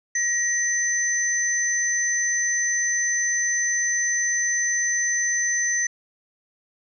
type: tone pair together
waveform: sine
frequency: 1898 / 6094 Hz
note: A#6 / G8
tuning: +31 / -50 cents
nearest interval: octave + minor sixth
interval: 2019 cents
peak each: -23 dBFS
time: 0.15-5.87 s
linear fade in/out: 5 ms
effects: none